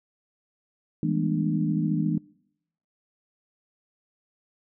sine tone cluster, 162 / 196.8 / 210.2 / 244.2 / 299.4 Hz, E3 / G3 / G#3 / B3 / D4, -30 / +7 / +21 / -19 / +33 cents, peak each -26 / -32 / -29 / -31 / -28 dBFS, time 1.03-2.18 s, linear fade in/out 2 ms, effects noise-tail reverb RT60 0.8 s tail -25 dB re dry

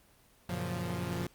sawtooth chord, Gb major seventh, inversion none, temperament equal, 92.5 / 116.54 / 138.59 / 174.61 Hz, Gb2 / Bb2 / Db3 / F3, 0 / 0 / 0 / 0 cents, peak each -36 / -36 / -37 / -32 dBFS, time 0.49-1.27 s, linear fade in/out 5 ms, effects pink hiss -63 dBFS RMS until 1.34 s + Opus 24 kbps

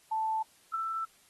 sine tone pair in turn, 880 / 1328.8 Hz, A5 / E6, 0 / +13 cents, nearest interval perfect fifth, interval 713 cents, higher second, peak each -28 / -31 dBFS, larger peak first, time 0.11-0.43 / 0.73-1.05 s, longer neither, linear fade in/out 10 ms, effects white hiss -63 dBFS RMS until 1.29 s + AAC 32 kbps

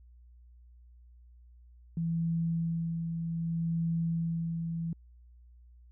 sine tone with tremolo, 166 Hz, E3, 12 cents sharp, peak -27 dBFS, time 1.97-4.93 s, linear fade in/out 2 ms, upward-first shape sine, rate 0.64 Hz, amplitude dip 40%, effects added 60 Hz sine -53 dBFS peak until 5.91 s

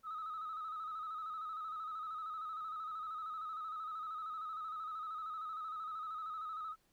sine tone with vibrato, 1275 Hz, D#6, 42 cents sharp, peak -39 dBFS, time 0.03-6.76 s, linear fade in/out 50 ms, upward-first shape square, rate 13 Hz, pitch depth 43 cents each way, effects tanh soft clip ceiling -37 dBFS + pink hiss -75 dBFS RMS until 6.92 s

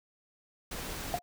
pink noise, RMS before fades -39 dBFS, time 0.71-1.19 s, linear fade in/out 5 ms
sine tone with exponential decay, 709 Hz, F5, 26 cents sharp, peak -23 dBFS, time 1.14-1.22 s, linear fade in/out 0 ms, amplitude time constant 16 ms
effects none

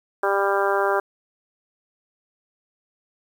harmonic tone, 198.1 Hz, G3, 18 cents sharp, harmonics 2 / 3 / 4 / 5 / 6 / 7 / 8, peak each -23 / -25 / -26 / -27 / -28 / -28 / -29 dBFS, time 0.23-1 s, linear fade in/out 5 ms, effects 8-bit

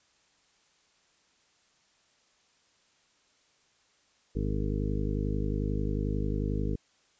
harmonic tone, 51.2 Hz, G#1, 24 cents flat, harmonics 1 / 2 / 3 / 4 / 5 / 6 / 8 / 9, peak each -31 / -34 / -36 / -37 / -38 / -39 / -40 / -41 dBFS, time 4.35-6.76 s, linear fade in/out 10 ms, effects white hiss -67 dBFS RMS until 7.19 s + resampled to 16000 Hz

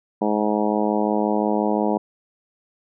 harmonic tone, 105.7 Hz, G#2, 31 cents sharp, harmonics 2 / 3 / 4 / 5 / 6 / 7 / 8 / 9, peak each -23 / -25 / -26 / -27 / -28 / -28 / -29 / -30 dBFS, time 0.21-1.98 s, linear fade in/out 10 ms, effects none

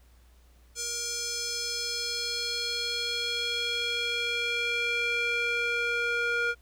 square tone with band-pass filter sweep, 473.4 Hz, A#4, 27 cents sharp, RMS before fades -30 dBFS, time 0.75-6.55 s, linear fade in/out 50 ms, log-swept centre 6600 to 1700 Hz, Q 2.6, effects added 60 Hz sine -55 dBFS peak until 6.61 s + pink hiss -65 dBFS RMS until 6.61 s

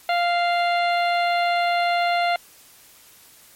harmonic tone, 697 Hz, F5, 4 cents flat, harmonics 1 / 2 / 3 / 4 / 5 / 6, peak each -19 / -28 / -27 / -32 / -35 / -34 dBFS, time 0.09-2.36 s, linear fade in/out 2 ms, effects white hiss -50 dBFS RMS until 3.55 s + MP3 64 kbps

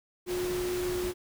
sine tone in noise, 360 Hz, F#4, 47 cents flat, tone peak -29 dBFS, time 0.26-1.14 s, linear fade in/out 50 ms, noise pink, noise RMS -38 dBFS, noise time 0.26-1.14 s, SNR +6 dB, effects none

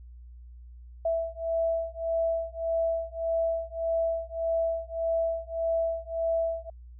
sine beating tone pair, 659.3 / 661 Hz, E5 / E5, 0 / +5 cents, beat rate 1.7 Hz, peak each -29 dBFS, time 1.05-6.7 s, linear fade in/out 5 ms, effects added 60 Hz sine -44 dBFS peak until 6.99 s

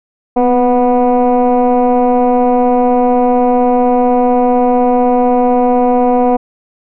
sine tone with frequency modulation, 493.9 Hz, B4, in tune, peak -6 dBFS, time 0.36-6.37 s, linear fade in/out 10 ms, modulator 243 Hz, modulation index 1.4, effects tanh soft clip ceiling -4 dBFS

